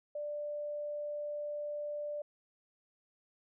sine tone, 590 Hz, D5, 8 cents sharp, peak -36 dBFS, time 0.15-2.22 s, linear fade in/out 5 ms, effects none

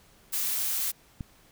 blue noise, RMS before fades -29 dBFS, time 0.32-0.92 s, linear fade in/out 20 ms
click, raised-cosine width 5 ms, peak -22 dBFS, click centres 1.208 s
effects pink hiss -59 dBFS RMS until 1.51 s

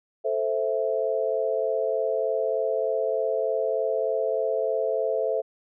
sine chord, A minor, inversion none, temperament equal, 440 / 523.3 / 659.3 Hz, A4 / C5 / E5, 0 / 0 / 0 cents, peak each -27 dBFS, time 0.24-5.42 s, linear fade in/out 20 ms, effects none

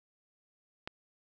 click, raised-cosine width 0.3 ms, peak -22 dBFS, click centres 0.875 s, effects none

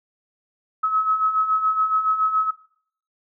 sine beating tone pair, 1280 / 1287.1 Hz, D#6 / E6, +49 / -42 cents, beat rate 7.1 Hz, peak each -26 / -19 dBFS, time 0.83-2.51 s, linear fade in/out 10 ms, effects noise-tail reverb RT60 0.6 s tail -19 dB re dry

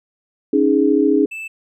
sine chord, C# suspended second, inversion none, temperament equal, 277.2 / 311.1 / 415.3 Hz, C#4 / D#4 / G#4, 0 / 0 / 0 cents, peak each -16 dBFS, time 0.53-1.26 s, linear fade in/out 5 ms
triangle tone, 2637 Hz, E7, in tune, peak -25 dBFS, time 1.31-1.48 s, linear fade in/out 10 ms
effects none

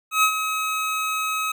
25% pulse tone with ADSR envelope, 1275 Hz, D#6, 42 cents sharp, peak -10 dBFS, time 0.11-1.52 s, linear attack 120 ms, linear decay 79 ms, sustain -9 dB, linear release 6 ms, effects none

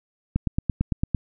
click train, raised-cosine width 5 ms, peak -9 dBFS, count 8, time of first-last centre 0.36-1.147 s, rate 8.89 Hz, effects none

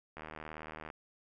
click train, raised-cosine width 0.5 ms, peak -29 dBFS, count 58, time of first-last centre 0.17-0.902 s, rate 77.9 Hz, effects none

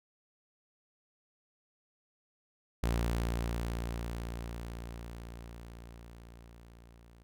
sawtooth tone with level ramp, 58 Hz, A#1, 8 cents flat, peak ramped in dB -24 to -52 dBFS, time 2.83-7.23 s, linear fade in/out 0 ms, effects none

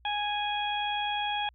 harmonic tone, 829 Hz, G#5, 3 cents flat, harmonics 1 / 2 / 3 / 4, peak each -30 / -38 / -37 / -34 dBFS, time 0.05-1.49 s, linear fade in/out 2 ms, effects added 60 Hz sine -57 dBFS peak until 1.54 s

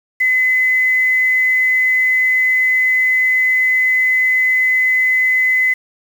sine tone with quantisation, 2027 Hz, B6, 45 cents sharp, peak -11 dBFS, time 0.2-5.74 s, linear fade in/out 10 ms, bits 6, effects none

